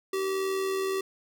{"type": "tone with amplitude modulation", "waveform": "square", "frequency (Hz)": 384.8, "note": "G4", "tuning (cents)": -32, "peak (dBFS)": -26, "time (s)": [0.13, 1.01], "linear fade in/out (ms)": 5, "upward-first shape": "sine", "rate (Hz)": 81.2, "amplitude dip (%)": 35, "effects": []}